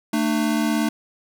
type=tone pair together; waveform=square; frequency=223 / 300 Hz; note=A3 / D4; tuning=+23 / +37 cents; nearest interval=perfect fourth; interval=514 cents; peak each=-22 / -23 dBFS; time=0.13-0.89 s; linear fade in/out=5 ms; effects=none